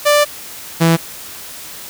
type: tone pair in turn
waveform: sawtooth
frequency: 589 / 165.28 Hz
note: D5 / E3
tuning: +5 / +5 cents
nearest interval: octave + minor seventh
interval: 2200 cents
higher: first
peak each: -5 dBFS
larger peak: neither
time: 0.05-0.25 / 0.8-0.97 s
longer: first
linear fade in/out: 20 ms
effects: white hiss -32 dBFS RMS until 1.89 s